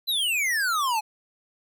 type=exponential sweep; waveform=square; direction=down; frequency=4084 to 830.6 Hz; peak=-23 dBFS; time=0.07-1.01 s; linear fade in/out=20 ms; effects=none